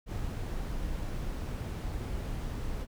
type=noise; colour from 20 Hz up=brown; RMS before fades=-35 dBFS; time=0.06-2.87 s; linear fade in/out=50 ms; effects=none